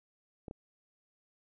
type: clicks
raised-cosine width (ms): 2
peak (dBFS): -29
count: 2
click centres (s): 0.482 / 0.511
effects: none